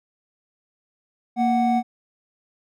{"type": "tone pair together", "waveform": "triangle", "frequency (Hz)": [233.1, 742.2], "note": ["A#3", "F#5"], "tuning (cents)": [0, 5], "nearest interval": "octave + minor sixth", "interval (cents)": 2005, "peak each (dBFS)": -18, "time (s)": [1.36, 1.83], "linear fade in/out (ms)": 50, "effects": []}